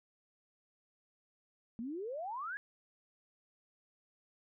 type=exponential sweep; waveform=sine; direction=up; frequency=218.8 to 1714 Hz; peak=-38 dBFS; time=1.79-2.57 s; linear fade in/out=0 ms; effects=none